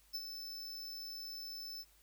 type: tone with ADSR envelope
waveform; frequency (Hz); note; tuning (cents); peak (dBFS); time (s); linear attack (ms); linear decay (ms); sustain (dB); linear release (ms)
square; 5274; E8; 0; -37; 0.13-1.85; 21; 48; -7; 45
effects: added 50 Hz sine -69 dBFS peak until 2.02 s + white hiss -68 dBFS RMS until 2.02 s